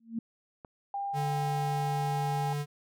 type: tone with exponential growth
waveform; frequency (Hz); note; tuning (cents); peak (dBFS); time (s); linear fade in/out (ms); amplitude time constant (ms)
sine; 228.2; A#3; -37; -27; 0-0.19; 5; 40
type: click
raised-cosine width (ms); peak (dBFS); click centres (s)
1; -31; 0.648
type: tone with pitch glide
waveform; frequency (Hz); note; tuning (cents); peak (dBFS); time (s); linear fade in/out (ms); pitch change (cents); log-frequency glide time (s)
sine; 799 to 813.4; G5 to G#5; +33 to -36; -31; 0.94-2.53; 2; +31; 1.6-2.22
type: tone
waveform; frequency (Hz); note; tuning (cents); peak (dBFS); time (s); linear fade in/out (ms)
square; 145.9; D3; -11; -31; 1.13-2.66; 50
effects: none